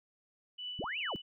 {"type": "tone with tremolo", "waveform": "sine", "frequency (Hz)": 2971, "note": "F#7", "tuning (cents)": 6, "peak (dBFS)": -37, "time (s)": [0.58, 1.22], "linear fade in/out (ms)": 10, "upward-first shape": "triangle", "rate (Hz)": 2.5, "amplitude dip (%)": 90}
{"type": "linear two-way sweep", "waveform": "sine", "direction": "up then down", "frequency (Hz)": [92.6, 2908, 92.6], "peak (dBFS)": -35, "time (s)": [0.79, 1.16], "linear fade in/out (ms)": 0, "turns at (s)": 0.99}
{"type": "click", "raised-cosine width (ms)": 3, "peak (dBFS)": -35, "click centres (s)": 0.84}
{"effects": []}